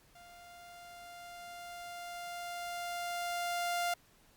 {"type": "tone with level ramp", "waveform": "sawtooth", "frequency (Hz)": 698.5, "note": "F5", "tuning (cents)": 0, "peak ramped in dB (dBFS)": [-50, -27], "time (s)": [0.15, 3.94], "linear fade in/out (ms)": 5, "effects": ["pink hiss -65 dBFS RMS until 4.36 s", "Opus 48 kbps"]}